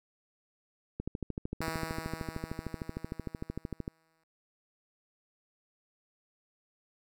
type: click train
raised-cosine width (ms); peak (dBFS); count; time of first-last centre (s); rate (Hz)
3; -22; 39; 1-3.879; 13.2
type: tone with exponential decay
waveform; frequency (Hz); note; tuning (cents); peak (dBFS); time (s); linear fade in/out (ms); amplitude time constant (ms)
5% pulse; 161.6; E3; -34; -22; 1.61-4.24; 5; 570
effects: none